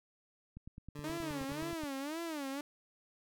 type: click train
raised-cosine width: 5 ms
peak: -35 dBFS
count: 13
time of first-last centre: 0.57-1.836 s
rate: 9.48 Hz
type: tone bursts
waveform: 20% pulse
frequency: 146.83 Hz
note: D3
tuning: in tune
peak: -39 dBFS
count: 3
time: 0.95-1.716 s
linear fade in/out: 5 ms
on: 230 ms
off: 38 ms
type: tone with vibrato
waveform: sawtooth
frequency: 301.3 Hz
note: D4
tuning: 44 cents sharp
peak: -34 dBFS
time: 1.04-2.61 s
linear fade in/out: 2 ms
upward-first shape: sine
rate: 1.9 Hz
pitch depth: 200 cents each way
effects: none